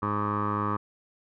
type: tone with low-pass filter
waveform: 15% pulse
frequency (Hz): 103.83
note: G#2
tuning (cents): 0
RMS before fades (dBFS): -28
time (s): 0.02-0.77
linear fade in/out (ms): 10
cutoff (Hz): 1200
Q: 9.9
effects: none